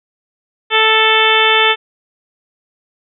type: harmonic tone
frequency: 440 Hz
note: A4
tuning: in tune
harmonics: 1 / 2 / 3 / 4 / 5 / 6 / 7 / 8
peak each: -17 / -17 / -17 / -17 / -17 / -17 / -17 / -17 dBFS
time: 0.7-1.76 s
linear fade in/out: 50 ms
effects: none